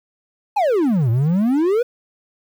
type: exponential two-way sweep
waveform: triangle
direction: down then up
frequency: 880 to 110 to 503 Hz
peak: -12 dBFS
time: 0.56-1.83 s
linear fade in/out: 10 ms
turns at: 1.1 s
effects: 8-bit